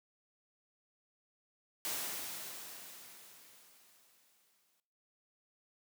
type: noise with exponential decay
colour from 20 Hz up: white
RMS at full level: -37 dBFS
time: 1.85-4.8 s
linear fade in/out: 0 ms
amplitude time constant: 640 ms
effects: noise-tail reverb RT60 0.5 s tail -17 dB re dry + high-pass 150 Hz 12 dB/octave